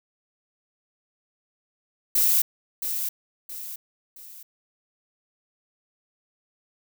violet noise with echo, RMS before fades -20 dBFS, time 2.15-2.42 s, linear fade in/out 5 ms, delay 670 ms, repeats 3, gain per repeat -8 dB, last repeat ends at 4.43 s, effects none

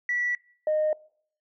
sine tone pair in turn, 1951 / 615.6 Hz, B6 / D#5, -22 / -19 cents, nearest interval octave + minor sixth, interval 1997 cents, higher first, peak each -23 / -20 dBFS, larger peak second, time 0.09-0.35 / 0.67-0.93 s, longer neither, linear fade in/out 2 ms, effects noise-tail reverb RT60 0.6 s tail -24 dB re dry + tanh soft clip ceiling -18 dBFS

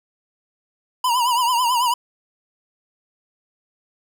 square tone with vibrato, 973 Hz, B5, 26 cents flat, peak -17 dBFS, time 1.04-1.94 s, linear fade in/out 5 ms, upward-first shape triangle, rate 9.1 Hz, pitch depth 110 cents each way, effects none

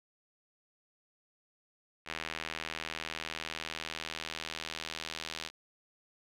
square tone with band-pass filter sweep, 40 Hz, D#1, 49 cents sharp, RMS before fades -41 dBFS, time 2.05-5.51 s, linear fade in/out 50 ms, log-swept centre 2400 to 3700 Hz, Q 1.3, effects none

